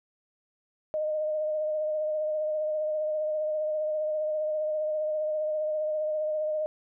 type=tone with vibrato; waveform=sine; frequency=615 Hz; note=D#5; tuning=20 cents flat; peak=-26 dBFS; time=0.94-6.66 s; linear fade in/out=0 ms; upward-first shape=triangle; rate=15 Hz; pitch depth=27 cents each way; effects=none